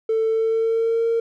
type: tone with pitch glide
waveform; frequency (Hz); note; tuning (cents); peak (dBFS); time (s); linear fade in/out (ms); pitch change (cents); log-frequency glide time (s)
triangle; 444.9 to 459.8; A4 to A#4; +19 to -24; -14; 0.09-1.2; 5; +57; 0.28-1.07
effects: tanh soft clip ceiling -14 dBFS